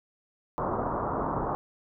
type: low-pass noise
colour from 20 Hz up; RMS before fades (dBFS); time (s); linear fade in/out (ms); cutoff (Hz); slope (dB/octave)
white; -30; 0.58-1.55; 0; 1200; 48
effects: none